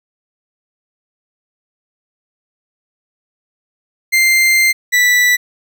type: tone pair in turn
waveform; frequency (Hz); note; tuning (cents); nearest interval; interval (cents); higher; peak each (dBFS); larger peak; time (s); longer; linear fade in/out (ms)
40% pulse; 2093 / 1968.7; C7 / B6; 0 / -6; minor second; 106; first; -8; neither; 4.12-4.73 / 4.92-5.37; first; 20
effects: none